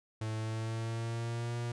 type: tone with pitch glide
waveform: 45% pulse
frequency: 109.7 to 118.94 Hz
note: A2 to A#2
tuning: -5 to +35 cents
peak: -34 dBFS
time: 0.21-1.72 s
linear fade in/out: 5 ms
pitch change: +140 cents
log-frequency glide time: 0.36-1.56 s
effects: resampled to 22050 Hz